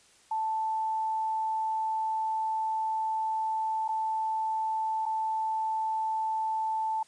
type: tone with dropouts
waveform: sine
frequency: 880 Hz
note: A5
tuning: in tune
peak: -27 dBFS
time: 0.31-7.03 s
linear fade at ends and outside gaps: 5 ms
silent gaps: 3.88-3.888 / 5.056-5.061 s
effects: white hiss -60 dBFS RMS until 7.07 s + resampled to 22050 Hz